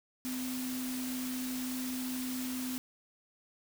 sine tone in noise, 254.9 Hz, C4, 45 cents flat, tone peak -35 dBFS, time 0.25-2.78 s, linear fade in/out 0 ms, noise white, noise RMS -42 dBFS, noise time 0.25-2.78 s, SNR +4 dB, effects none

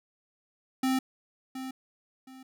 square tone with echo, 261.6 Hz, C4, in tune, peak -25 dBFS, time 0.83-0.99 s, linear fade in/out 5 ms, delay 720 ms, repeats 2, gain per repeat -11 dB, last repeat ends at 2.43 s, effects none

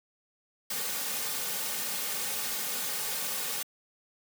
white noise with comb filter, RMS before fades -33 dBFS, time 0.7-3.63 s, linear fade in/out 5 ms, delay 3 ms, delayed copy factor -0.65, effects high-pass 200 Hz 12 dB/octave

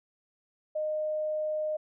sine tone, 615 Hz, D#5, 20 cents flat, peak -28 dBFS, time 0.75-1.77 s, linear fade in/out 10 ms, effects none

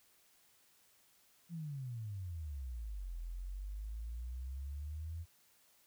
sine exponential two-way sweep, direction down then up, 174.61 to 41.42 to 85.1 Hz, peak -40 dBFS, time 1.49-5.26 s, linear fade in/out 50 ms, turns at 3.17 s, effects white hiss -69 dBFS RMS until 5.86 s

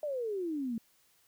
sine exponential sweep, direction down, 618 to 220 Hz, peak -32 dBFS, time 0.03-0.78 s, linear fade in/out 2 ms, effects white hiss -68 dBFS RMS until 1.27 s

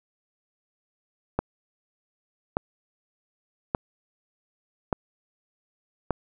click train, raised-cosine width 1 ms, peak -9 dBFS, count 5, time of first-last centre 1.39-6.107 s, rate 0.848 Hz, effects none

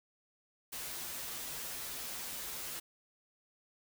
white noise with comb filter, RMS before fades -42 dBFS, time 0.72-2.8 s, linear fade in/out 10 ms, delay 10 ms, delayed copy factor -0.85, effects none

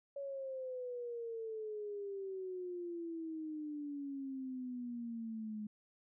sine exponential sweep, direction down, 563 to 210 Hz, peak -40 dBFS, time 0.16-5.67 s, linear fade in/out 5 ms, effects none

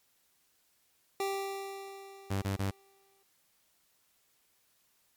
25% pulse tone with exponential decay, 392 Hz, G4, in tune, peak -26 dBFS, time 1.2-3.23 s, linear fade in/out 2 ms, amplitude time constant 440 ms
sawtooth tone bursts, 98 Hz, G2, in tune, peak -26 dBFS, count 3, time 2.3-2.71 s, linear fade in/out 10 ms, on 120 ms, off 25 ms
effects white hiss -71 dBFS RMS until 5.16 s + MP3 96 kbps

